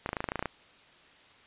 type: clicks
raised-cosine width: 0.5 ms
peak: -16 dBFS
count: 12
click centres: 0.061 / 0.091 / 0.131 / 0.168 / 0.205 / 0.242 / 0.288 / 0.319 / 0.357 / 0.393 / 0.426 / 0.457 s
effects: white hiss -57 dBFS RMS until 1.46 s + resampled to 8000 Hz